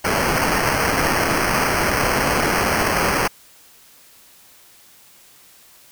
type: noise with sample-and-hold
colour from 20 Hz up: blue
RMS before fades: -19 dBFS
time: 0.04-3.28 s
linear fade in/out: 10 ms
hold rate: 3675 Hz
effects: white hiss -49 dBFS RMS until 5.91 s